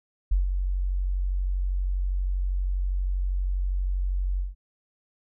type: tone with ADSR envelope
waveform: sine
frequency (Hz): 46.25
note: F#1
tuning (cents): 0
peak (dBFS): -17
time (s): 0.31-4.55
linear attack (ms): 9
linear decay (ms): 140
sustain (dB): -6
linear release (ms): 160
effects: none